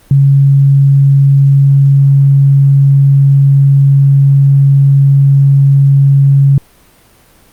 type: tone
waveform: sine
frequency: 138.59 Hz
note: C#3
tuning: in tune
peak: -3 dBFS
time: 0.11-6.58 s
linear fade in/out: 2 ms
effects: pink hiss -45 dBFS RMS until 7.52 s + Opus 32 kbps